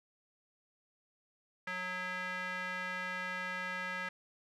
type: tone with band-pass filter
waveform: square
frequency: 182.9 Hz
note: F#3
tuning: 20 cents flat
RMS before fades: -39 dBFS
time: 1.67-4.09 s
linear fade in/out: 5 ms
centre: 1800 Hz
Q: 2.9
effects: none